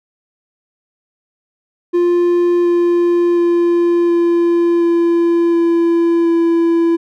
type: tone with pitch steps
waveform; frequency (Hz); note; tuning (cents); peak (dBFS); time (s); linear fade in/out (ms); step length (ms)
triangle; 349.6 / 347.2 / 344.8 / 342.4 / 340 / 337.7 / 335.4; F4 / F4 / F4 / F4 / F4 / E4 / E4; +2 / -10 / -22 / -34 / -46 / +42 / +30; -8; 1.93-6.97; 20; 720
effects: none